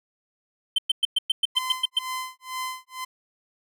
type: tone bursts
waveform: triangle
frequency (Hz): 3100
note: G7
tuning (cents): -20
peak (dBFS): -16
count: 10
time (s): 0.76-1.99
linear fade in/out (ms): 5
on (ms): 24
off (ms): 110
type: tone with tremolo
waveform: sawtooth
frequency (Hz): 1028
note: C6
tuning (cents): -31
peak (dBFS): -24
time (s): 1.55-3.05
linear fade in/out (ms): 10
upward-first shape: sine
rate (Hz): 2.1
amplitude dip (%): 100
effects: none